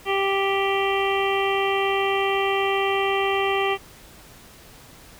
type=harmonic tone; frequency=392 Hz; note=G4; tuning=in tune; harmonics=1 / 2 / 3 / 5 / 6 / 7 / 8; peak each=-23 / -26 / -28 / -30 / -31 / -31 / -32 dBFS; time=0.05-3.78 s; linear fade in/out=50 ms; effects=pink hiss -47 dBFS RMS until 5.19 s